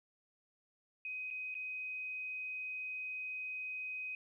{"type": "tone with dropouts", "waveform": "sine", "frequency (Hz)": 2514, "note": "D#7", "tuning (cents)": 17, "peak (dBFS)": -39, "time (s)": [1.05, 4.15], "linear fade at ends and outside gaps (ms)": 2, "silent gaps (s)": [[1.304, 1.309], [1.543, 1.551]], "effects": ["13-bit"]}